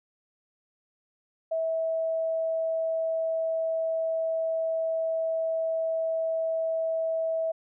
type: tone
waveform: sine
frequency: 650 Hz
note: E5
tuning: 24 cents flat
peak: -25 dBFS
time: 1.51-7.52 s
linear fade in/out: 10 ms
effects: none